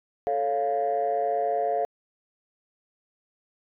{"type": "chord", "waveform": "sine", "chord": "A augmented", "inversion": "none", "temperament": "equal", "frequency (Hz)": [440, 554.4, 698.5], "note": ["A4", "C#5", "E#5"], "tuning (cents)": [0, 0, 0], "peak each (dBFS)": [-28, -28, -24], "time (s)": [0.27, 1.85], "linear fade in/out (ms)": 0, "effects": ["tanh soft clip ceiling -17 dBFS"]}